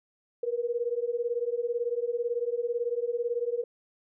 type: beating tone pair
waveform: sine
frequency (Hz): 468 / 486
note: A#4 / B4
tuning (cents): +7 / -28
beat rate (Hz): 18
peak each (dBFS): -30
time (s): 0.43-3.64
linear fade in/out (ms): 5
effects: none